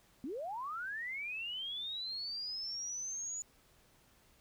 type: linear sweep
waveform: sine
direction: up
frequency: 233.1 to 6930 Hz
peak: -38 dBFS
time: 0.24-3.42 s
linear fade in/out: 0 ms
effects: pink hiss -67 dBFS RMS until 4.4 s